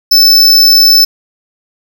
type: tone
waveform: square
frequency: 5274 Hz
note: E8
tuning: in tune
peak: -3 dBFS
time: 0.11-1.05 s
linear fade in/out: 10 ms
effects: none